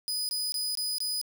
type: tone bursts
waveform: sawtooth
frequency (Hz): 4978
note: D#8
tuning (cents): 0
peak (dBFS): -26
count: 5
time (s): 0.08-1.214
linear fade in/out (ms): 0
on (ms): 210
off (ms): 21
effects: none